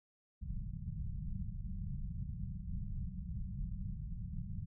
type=low-pass noise; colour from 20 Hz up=pink; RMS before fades=-41 dBFS; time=0.41-4.66 s; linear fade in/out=20 ms; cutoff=200 Hz; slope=96 dB/octave; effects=none

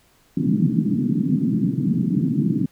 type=band-pass noise; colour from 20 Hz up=pink; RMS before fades=-20 dBFS; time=0.37-2.66 s; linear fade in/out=5 ms; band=140 to 300 Hz; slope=48 dB/octave; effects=pink hiss -58 dBFS RMS until 2.71 s

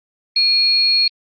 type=tone pair together; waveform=sine; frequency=2418 / 4308 Hz; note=D7 / C8; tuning=+50 / +50 cents; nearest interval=minor seventh; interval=1000 cents; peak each=-23 / -12 dBFS; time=0.36-1.08 s; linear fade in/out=5 ms; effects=Opus 24 kbps

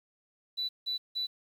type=tone bursts; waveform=sine; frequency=3969 Hz; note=B7; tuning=8 cents sharp; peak=-29 dBFS; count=3; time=0.57-1.27 s; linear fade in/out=20 ms; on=120 ms; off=170 ms; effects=tanh soft clip ceiling -26 dBFS + 10-bit

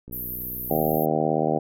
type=click train; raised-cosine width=3 ms; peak=-28 dBFS; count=56; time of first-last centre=0.08-0.97 s; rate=61.8 Hz
type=band-pass noise; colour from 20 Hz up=pink; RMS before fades=-33 dBFS; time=0.12-1.06 s; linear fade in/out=10 ms; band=12000 to 15000 Hz; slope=96 dB/octave
type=harmonic tone; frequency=77.78 Hz; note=D#2; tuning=in tune; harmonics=2 / 3 / 4 / 5 / 6 / 7 / 8 / 9 / 10; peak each=-29 / -29 / -29 / -29 / -29 / -29 / -29 / -29 / -29 dBFS; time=0.7-1.59 s; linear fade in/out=10 ms
effects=none

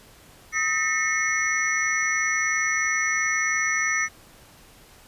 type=tone cluster; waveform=sine; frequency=1271 / 1805 / 1948 / 2171 / 5890 Hz; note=D#6 / A6 / B6 / C#7 / F#8; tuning=+36 / +44 / -24 / -37 / -9 cents; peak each=-30 / -26 / -32 / -25 / -29 dBFS; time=0.52-4.09 s; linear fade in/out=50 ms; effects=pink hiss -51 dBFS RMS until 5.07 s + resampled to 32000 Hz

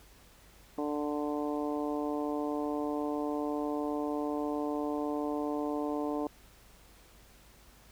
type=harmonic tone; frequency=147.8 Hz; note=D3; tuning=11 cents sharp; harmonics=2 / 3 / 4 / 5 / 6 / 7; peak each=-33 / -37 / -39 / -41 / -43 / -44 dBFS; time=0.78-6.27 s; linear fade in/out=2 ms; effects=added 50 Hz sine -60 dBFS peak until 7.91 s + pink hiss -59 dBFS RMS until 7.91 s

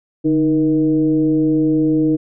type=tone with frequency modulation; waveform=sine; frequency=311.1 Hz; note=D#4; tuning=in tune; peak=-12 dBFS; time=0.24-2.17 s; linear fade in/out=20 ms; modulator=164 Hz; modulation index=0.61; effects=none

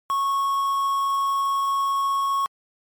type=tone with quantisation; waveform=triangle; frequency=1101 Hz; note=C#6; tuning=12 cents flat; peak=-18 dBFS; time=0.1-2.46 s; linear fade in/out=0 ms; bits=6; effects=MP3 64 kbps

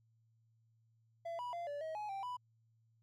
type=tone with pitch steps; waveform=triangle; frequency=674 / 978 / 689 / 578 / 636 / 842 / 783 / 990 Hz; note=E5 / B5 / F5 / D5 / D#5 / G#5 / G5 / B5; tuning=+38 / -17 / -24 / -28 / +38 / +24 / -2 / +4 cents; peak=-38 dBFS; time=1.25-2.37 s; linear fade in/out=10 ms; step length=140 ms; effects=added 113 Hz sine -70 dBFS peak until 3.02 s

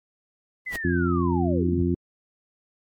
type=noise with exponential growth; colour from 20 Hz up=pink; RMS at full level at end=-30 dBFS; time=0.65-0.76 s; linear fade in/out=2 ms; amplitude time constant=22 ms
type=linear sweep; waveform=sine; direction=down; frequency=2060 to 55 Hz; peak=-29 dBFS; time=0.66-1.83 s; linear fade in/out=10 ms
type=harmonic tone; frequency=87.31 Hz; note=F2; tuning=in tune; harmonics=1 / 2 / 3 / 4; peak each=-26 / -26 / -26 / -26 dBFS; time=0.84-1.95 s; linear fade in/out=10 ms
effects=AAC 64 kbps

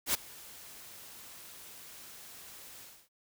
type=noise with ADSR envelope; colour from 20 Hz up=white; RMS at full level=-27 dBFS; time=0.06-3.09 s; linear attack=82 ms; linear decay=12 ms; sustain=-23 dB; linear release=280 ms; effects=none

